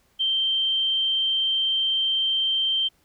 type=tone; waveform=sine; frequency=3136 Hz; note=G7; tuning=in tune; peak=-20 dBFS; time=0.19-2.89 s; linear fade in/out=20 ms; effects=pink hiss -64 dBFS RMS until 3.04 s